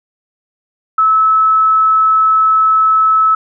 sine tone, 1300 Hz, E6, 24 cents flat, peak -7 dBFS, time 0.98-3.35 s, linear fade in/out 5 ms, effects none

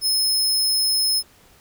sawtooth tone, 5180 Hz, E8, 31 cents flat, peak -15 dBFS, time 0.01-1.23 s, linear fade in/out 50 ms, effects pink hiss -53 dBFS RMS until 1.6 s

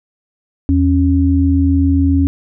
sine tone pair together, 82.41 / 274.8 Hz, E2 / C#4, 0 / -15 cents, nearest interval octave + major sixth, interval 2085 cents, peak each -12 dBFS, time 0.69-2.27 s, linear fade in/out 0 ms, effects none

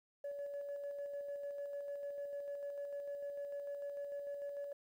sine tone with tremolo, 569 Hz, C#5, 45 cents sharp, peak -38 dBFS, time 0.24-4.73 s, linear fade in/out 5 ms, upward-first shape square, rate 6.7 Hz, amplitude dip 35%, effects tanh soft clip ceiling -38 dBFS + 12-bit

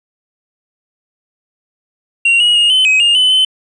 triangle tone with pitch steps, 2756 / 2899 / 2855 / 3049 / 2535 / 2826 / 3019 / 3051 Hz, F7 / F#7 / F7 / G7 / D#7 / F7 / F#7 / G7, -24 / -36 / +37 / -49 / +32 / +20 / +34 / -48 cents, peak -6 dBFS, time 2.25-3.45 s, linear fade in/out 5 ms, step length 150 ms, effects resampled to 22050 Hz

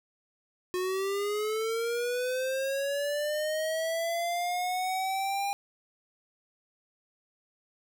square linear sweep, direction up, 361.4 to 806 Hz, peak -29 dBFS, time 0.74-5.53 s, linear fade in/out 0 ms, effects none

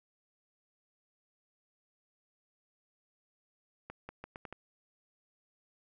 accelerating click train, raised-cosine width 0.5 ms, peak -28 dBFS, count 6, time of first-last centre 3.9-4.526 s, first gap 190 ms, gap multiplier 0.79, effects none

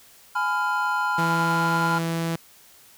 triangle chord, F diminished, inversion first, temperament just, 838.1 / 1005.8 / 1396.9 Hz, Ab5 / Cb6 / F6, +16 / +31 / 0 cents, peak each -26 / -24 / -23 dBFS, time 0.35-1.99 s, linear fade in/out 10 ms
sawtooth tone, 165.7 Hz, E3, 9 cents sharp, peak -20 dBFS, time 1.18-2.36 s, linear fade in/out 5 ms
effects white hiss -52 dBFS RMS until 2.97 s

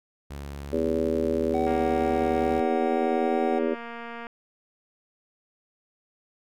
sawtooth tone with pitch glide, 70.7 to 69.81 Hz, C#2 to C#2, +35 to +13 cents, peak -31 dBFS, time 0.3-2.61 s, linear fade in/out 10 ms, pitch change -22 cents, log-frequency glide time 1.25-2.34 s
harmonic tone, 81.3 Hz, E2, 23 cents flat, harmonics 3 / 4 / 5 / 6 / 7, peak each -29 / -30 / -27 / -32 / -30 dBFS, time 0.72-3.75 s, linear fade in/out 20 ms
triangle tone with vibrato, 752 Hz, F#5, 28 cents sharp, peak -26 dBFS, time 1.54-3.59 s, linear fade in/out 5 ms, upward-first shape triangle, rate 2.3 Hz, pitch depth 10 cents each way
click train, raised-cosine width 0.5 ms, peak -24 dBFS, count 609, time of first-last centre 1.67-4.268 s, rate 234 Hz
effects none

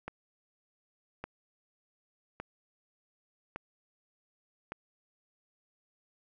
click train, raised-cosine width 0.5 ms, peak -23 dBFS, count 5, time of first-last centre 0.08-4.72 s, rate 0.862 Hz, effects none

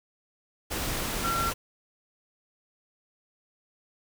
sine tone in noise, 1362 Hz, F6, 44 cents flat, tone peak -27 dBFS, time 1.23-1.51 s, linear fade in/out 20 ms, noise pink, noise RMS -31 dBFS, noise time 0.7-1.54 s, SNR +1 dB, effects none

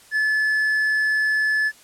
triangle tone, 1728 Hz, A6, 32 cents flat, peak -16 dBFS, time 0.11-1.72 s, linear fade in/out 50 ms, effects white hiss -50 dBFS RMS until 1.83 s + low-pass 11000 Hz 12 dB/octave

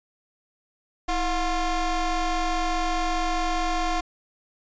30% pulse ring-modulated tone, 347.6 Hz, F4, 8 cents flat, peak -17 dBFS, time 1.08-4.01 s, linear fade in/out 10 ms, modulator 370 Hz, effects resampled to 16000 Hz

